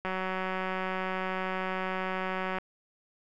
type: click train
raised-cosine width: 0.5 ms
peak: -18 dBFS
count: 475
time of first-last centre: 0.05-2.585 s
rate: 187 Hz
effects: none